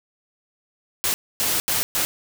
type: noise bursts at uneven times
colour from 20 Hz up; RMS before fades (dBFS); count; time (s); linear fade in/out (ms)
white; -22; 4; 1.04-1.14 / 1.4-1.6 / 1.68-1.83 / 1.95-2.05; 0
effects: none